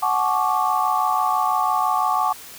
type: chord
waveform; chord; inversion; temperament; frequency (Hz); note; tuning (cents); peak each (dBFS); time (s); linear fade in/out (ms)
sine; D major seventh; first; equal with one note detuned; 740 / 860.4 / 1108.7 / 1174.7; F#5 / A5 / C#6 / D6; 0 / -39 / 0 / 0; -23; 0.02-2.33; 10
effects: white hiss -40 dBFS RMS until 2.58 s